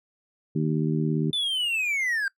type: harmonic tone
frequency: 77.7 Hz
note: D#2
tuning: 2 cents flat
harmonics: 2 / 3 / 4 / 5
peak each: -24 / -28 / -30 / -32 dBFS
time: 0.55-1.31 s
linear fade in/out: 10 ms
type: linear sweep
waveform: triangle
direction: down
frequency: 3545 to 1556 Hz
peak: -22 dBFS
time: 1.33-2.28 s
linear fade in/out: 2 ms
effects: noise-tail reverb RT60 0.1 s tail -20 dB re dry